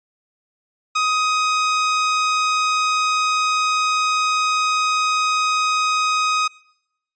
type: tone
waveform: sawtooth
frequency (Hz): 1255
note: D#6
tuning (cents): +15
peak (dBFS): -13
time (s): 0.95-6.48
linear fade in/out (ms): 10
effects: noise-tail reverb RT60 0.8 s tail -23 dB re dry + resampled to 16000 Hz